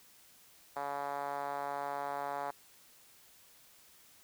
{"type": "tone with band-pass filter", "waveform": "5% pulse", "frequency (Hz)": 141.8, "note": "C#3", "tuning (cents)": 40, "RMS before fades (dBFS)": -38, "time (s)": [0.76, 2.51], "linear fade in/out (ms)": 5, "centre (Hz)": 780, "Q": 2.2, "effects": ["white hiss -61 dBFS RMS until 4.23 s"]}